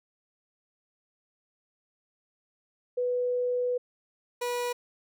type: tone pair in turn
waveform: sine / 30% pulse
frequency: 493.9 / 486.8 Hz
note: B4 / B4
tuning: 0 / -25 cents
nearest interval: unison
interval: 25 cents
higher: first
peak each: -25 / -26 dBFS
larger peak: first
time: 2.97-3.78 / 4.41-4.73 s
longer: first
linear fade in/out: 10 ms
effects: none